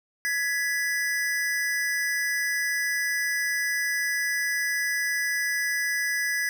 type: tone pair together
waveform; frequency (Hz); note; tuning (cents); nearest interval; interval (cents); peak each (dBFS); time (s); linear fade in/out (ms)
square; 1679.1 / 1975.5; G#6 / B6; +19 / 0; minor third; 281; -28; 0.25-6.49; 0
effects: none